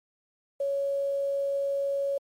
sine tone with quantisation, 557 Hz, C#5, 8 cents sharp, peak -25 dBFS, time 0.6-2.18 s, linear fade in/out 5 ms, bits 9, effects MP3 64 kbps

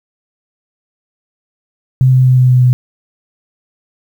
sine tone with pitch steps, 129.7 / 128.8 / 127.91 / 127.03 / 126.15 / 125.28 Hz, C3 / C3 / C3 / B2 / B2 / B2, -15 / -27 / -39 / +49 / +37 / +25 cents, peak -5 dBFS, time 2.01-2.73 s, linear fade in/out 0 ms, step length 120 ms, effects 7-bit

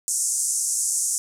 white band-pass noise, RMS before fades -24 dBFS, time 0.08-1.18 s, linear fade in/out 0 ms, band 6100 to 9900 Hz, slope 48 dB/octave, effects none

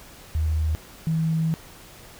sine tone pair in turn, 78.2 / 161.08 Hz, D#2 / E3, +9 / -40 cents, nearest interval octave + minor second, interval 1251 cents, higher second, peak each -20 dBFS, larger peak neither, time 0.35-0.75 / 1.07-1.54 s, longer second, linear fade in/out 0 ms, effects pink hiss -46 dBFS RMS until 2.19 s

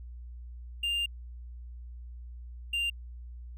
triangle tone pair in turn, 2800 / 2789 Hz, F7 / F7, +4 / -3 cents, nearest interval unison, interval 7 cents, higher first, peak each -26 dBFS, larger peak neither, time 0.83-1.06 / 2.73-2.9 s, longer first, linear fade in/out 5 ms, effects added 60 Hz sine -41 dBFS peak until 3.57 s

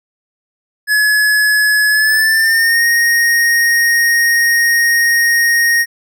square tone with pitch glide, 1700 to 1864.6 Hz, G#6 to A#6, +40 to 0 cents, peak -10 dBFS, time 0.87-5.86 s, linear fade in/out 50 ms, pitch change +160 cents, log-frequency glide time 1.9-2.85 s, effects none

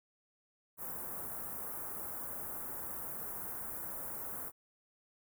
white band-stop noise, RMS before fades -42 dBFS, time 0.77-4.52 s, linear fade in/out 50 ms, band 1400 to 11000 Hz, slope 24 dB/octave, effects none

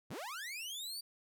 sawtooth linear sweep, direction up, 71 to 4699 Hz, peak -38 dBFS, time 0.1-1.01 s, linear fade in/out 10 ms, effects none

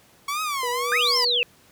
sawtooth tone with vibrato, 1108.7 Hz, C#6, in tune, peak -21 dBFS, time 0.28-1.25 s, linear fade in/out 5 ms, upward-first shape triangle, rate 1.8 Hz, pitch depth 250 cents each way
sine tone, 484.7 Hz, B4, 32 cents flat, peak -28 dBFS, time 0.63-1.43 s, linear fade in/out 2 ms
sine linear two-way sweep, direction up then down, 1480 to 5500 to 2505 Hz, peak -19 dBFS, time 0.92-1.43 s, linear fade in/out 0 ms, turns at 1.17 s
effects pink hiss -55 dBFS RMS until 1.71 s + high-pass 80 Hz 12 dB/octave

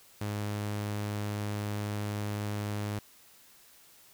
sawtooth tone, 103.9 Hz, G#2, 1 cent sharp, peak -28 dBFS, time 0.21-2.99 s, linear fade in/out 5 ms, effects white hiss -58 dBFS RMS until 4.13 s

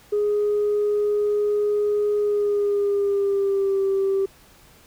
sine tone with pitch glide, 415.3 to 389.7 Hz, G#4 to G4, 0 to -10 cents, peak -17 dBFS, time 0.12-4.26 s, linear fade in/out 10 ms, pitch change -110 cents, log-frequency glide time 2.2-3.82 s, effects tanh soft clip ceiling -15 dBFS + pink hiss -52 dBFS RMS until 4.86 s

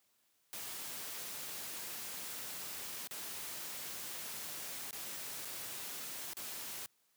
white noise with dropouts, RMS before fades -44 dBFS, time 0.53-6.86 s, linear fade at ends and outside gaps 0 ms, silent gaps 3.073-3.11 / 4.909-4.929 / 5.449-5.453 / 6.334-6.369 s, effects white hiss -75 dBFS RMS until 7.16 s + high-pass 100 Hz 12 dB/octave

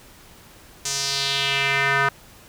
square tone with band-pass filter sweep, 138.59 Hz, C#3, in tune, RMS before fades -22 dBFS, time 0.85-2.09 s, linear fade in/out 5 ms, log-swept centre 6700 to 1400 Hz, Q 2.5, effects pink hiss -48 dBFS RMS until 2.48 s

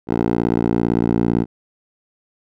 10% pulse tone with band-pass filter sweep, 57.8 Hz, A#1, 14 cents flat, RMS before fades -18 dBFS, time 0.07-1.46 s, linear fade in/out 50 ms, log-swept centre 410 to 270 Hz, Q 1, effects none

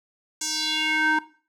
square tone with band-pass filter sweep, 311.1 Hz, D#4, in tune, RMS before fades -24 dBFS, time 0.41-1.19 s, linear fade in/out 5 ms, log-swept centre 7000 to 1200 Hz, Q 3.1, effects noise-tail reverb RT60 0.4 s tail -17 dB re dry

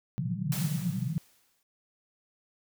white band-pass noise, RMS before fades -31 dBFS, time 0.18-1.18 s, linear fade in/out 0 ms, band 120 to 190 Hz, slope 96 dB/octave
white noise with exponential decay, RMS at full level -35 dBFS, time 0.52-1.63 s, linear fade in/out 1 ms, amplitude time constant 240 ms
effects none

